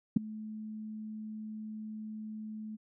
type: tone with ADSR envelope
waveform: sine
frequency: 216 Hz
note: A3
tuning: 32 cents flat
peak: -17 dBFS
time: 0.16-2.77 s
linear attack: 8 ms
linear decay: 8 ms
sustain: -22 dB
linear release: 23 ms
effects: none